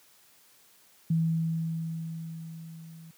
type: tone with level ramp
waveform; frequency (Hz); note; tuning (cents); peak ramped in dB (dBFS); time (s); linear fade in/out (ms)
sine; 163.2; E3; -17; -21 to -45; 1.1-3.11; 5
effects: white hiss -60 dBFS RMS until 3.17 s + high-pass 100 Hz 12 dB/octave